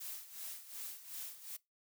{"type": "noise with tremolo", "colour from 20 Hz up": "blue", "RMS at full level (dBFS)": -44, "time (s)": [0, 1.57], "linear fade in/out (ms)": 10, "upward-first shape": "sine", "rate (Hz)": 2.7, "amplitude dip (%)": 75, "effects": ["noise-tail reverb RT60 0.2 s tail -22 dB re dry"]}